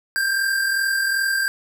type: tone pair together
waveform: square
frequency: 1581.4 / 1624 Hz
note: G6 / G#6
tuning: +15 / -39 cents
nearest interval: unison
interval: 46 cents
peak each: -20 / -29 dBFS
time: 0.16-1.48 s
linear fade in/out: 0 ms
effects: none